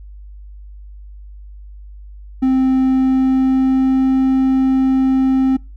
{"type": "tone with pitch glide", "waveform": "triangle", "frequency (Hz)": [261.6, 263.7], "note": ["C4", "C4"], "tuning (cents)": [0, 14], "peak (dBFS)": -9, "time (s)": [2.42, 5.57], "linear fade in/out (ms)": 10, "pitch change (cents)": 14, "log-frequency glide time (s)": [2.82, 4.2], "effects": ["noise-tail reverb RT60 0.3 s tail -26 dB re dry", "added 50 Hz sine -33 dBFS peak until 5.76 s"]}